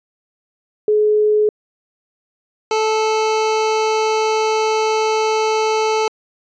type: tone pair in turn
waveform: sine / 25% pulse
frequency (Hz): 424 / 436.9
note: G#4 / A4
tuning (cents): +36 / -12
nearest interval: minor second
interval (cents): 52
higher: second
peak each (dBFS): -11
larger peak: neither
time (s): 0.88-1.49 / 2.71-6.08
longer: second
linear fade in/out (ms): 2
effects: resampled to 16000 Hz